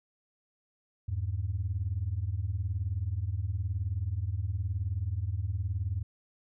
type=beating tone pair; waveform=sine; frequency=83.3 / 102.3 Hz; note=E2 / G#2; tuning=+19 / -26 cents; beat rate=19 Hz; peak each=-32 / -31 dBFS; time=1.08-6.03 s; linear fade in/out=10 ms; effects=tanh soft clip ceiling -22 dBFS